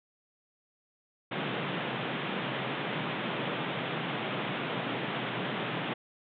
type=band-pass noise; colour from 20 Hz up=pink; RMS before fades=-34 dBFS; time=1.31-5.94 s; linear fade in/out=10 ms; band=120 to 3600 Hz; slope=96 dB/octave; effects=none